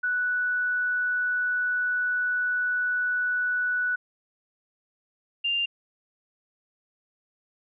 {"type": "tone pair in turn", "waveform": "sine", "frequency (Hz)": [1480, 2794], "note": ["F#6", "F7"], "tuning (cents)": [0, 0], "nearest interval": "major seventh", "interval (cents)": 1100, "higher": "second", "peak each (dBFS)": -23, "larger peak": "neither", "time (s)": [[0.03, 3.96], [5.44, 5.66]], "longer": "first", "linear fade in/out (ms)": 10, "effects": []}